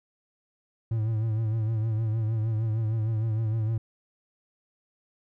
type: tone with vibrato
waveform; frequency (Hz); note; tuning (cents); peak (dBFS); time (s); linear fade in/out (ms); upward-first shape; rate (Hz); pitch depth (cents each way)
triangle; 110.6; A2; +9; -22; 0.91-3.78; 5; triangle; 6.5; 69
effects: none